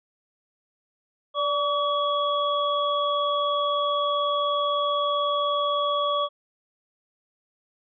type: tone cluster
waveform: sine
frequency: 582 / 1139 / 3345 Hz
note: D5 / C#6 / G#7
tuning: -16 / +47 / +12 cents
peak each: -26 / -24 / -30 dBFS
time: 1.34-6.29 s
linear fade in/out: 50 ms
effects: none